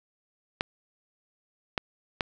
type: clicks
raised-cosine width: 0.3 ms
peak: -10 dBFS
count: 3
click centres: 0.609 / 1.778 / 2.208 s
effects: none